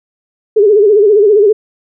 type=tone with vibrato; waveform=sine; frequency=415.3 Hz; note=G#4; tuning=in tune; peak=-4 dBFS; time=0.56-1.53 s; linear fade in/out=10 ms; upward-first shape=sine; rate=15 Hz; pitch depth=100 cents each way; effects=none